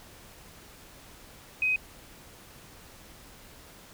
sine tone, 2517 Hz, D#7, 19 cents sharp, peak -23 dBFS, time 1.62-1.76 s, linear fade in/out 2 ms, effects pink hiss -51 dBFS RMS until 3.93 s

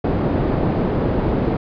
white low-pass noise, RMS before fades -19 dBFS, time 0.04-1.57 s, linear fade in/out 5 ms, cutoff 400 Hz, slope 12 dB/octave, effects resampled to 11025 Hz

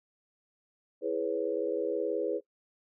sine chord, C# minor seventh, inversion first, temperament equal, 329.6 / 415.3 / 493.9 / 554.4 Hz, E4 / G#4 / B4 / C#5, 0 / 0 / 0 / 0 cents, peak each -36 / -33 / -32 / -36 dBFS, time 1.01-2.41 s, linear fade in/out 50 ms, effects noise-tail reverb RT60 0.1 s tail -22 dB re dry

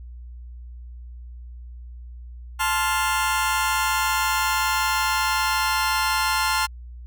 sawtooth chord, F major, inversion first, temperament just, 873.1 / 1047.7 / 1396.9 Hz, A5 / C6 / F6, -14 / +2 / 0 cents, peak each -21 dBFS, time 2.59-6.67 s, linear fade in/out 20 ms, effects added 60 Hz sine -36 dBFS peak until 7.06 s

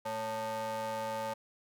square ring-modulated tone, 167.1 Hz, E3, 24 cents sharp, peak -32 dBFS, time 0.05-1.34 s, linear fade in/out 10 ms, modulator 722 Hz, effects none

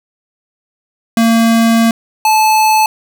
square tone pair in turn, 228.3 / 868.4 Hz, A#3 / A5, -36 / -23 cents, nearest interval octave + major seventh, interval 2313 cents, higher second, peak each -8 dBFS, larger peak neither, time 1.17-1.91 / 2.25-2.86 s, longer first, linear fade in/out 2 ms, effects none

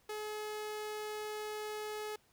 sawtooth tone, 425.1 Hz, G#4, 40 cents sharp, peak -35 dBFS, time 0.09-2.16 s, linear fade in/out 5 ms, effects pink hiss -70 dBFS RMS until 2.32 s

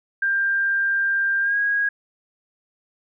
sine tone with pitch glide, 1591 to 1643.3 Hz, G6 to G#6, +25 to -19 cents, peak -18 dBFS, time 0.22-1.89 s, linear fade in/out 5 ms, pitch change +56 cents, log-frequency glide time 1.41-1.57 s, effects none

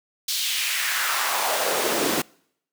pink noise with high-pass filter sweep, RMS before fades -24 dBFS, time 0.28-2.22 s, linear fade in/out 5 ms, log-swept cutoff 4100 to 250 Hz, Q 1.9, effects noise-tail reverb RT60 0.7 s tail -26 dB re dry

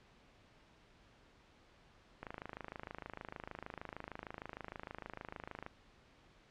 click train, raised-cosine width 0.5 ms, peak -29 dBFS, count 92, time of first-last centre 2.23-5.664 s, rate 26.5 Hz, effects pink hiss -65 dBFS RMS until 6.5 s + low-pass 4000 Hz 12 dB/octave

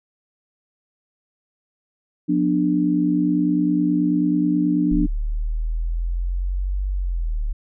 sine chord, B diminished, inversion second, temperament just, 177.8 / 246.9 / 296.3 Hz, F3 / B3 / D4, +31 / 0 / +15 cents, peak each -22 / -24 / -18 dBFS, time 2.28-5.07 s, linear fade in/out 20 ms
sine exponential two-way sweep, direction up then down, 35.72 to 48.48 to 35.72 Hz, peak -20 dBFS, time 4.91-7.53 s, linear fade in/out 10 ms, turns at 6.89 s
effects none

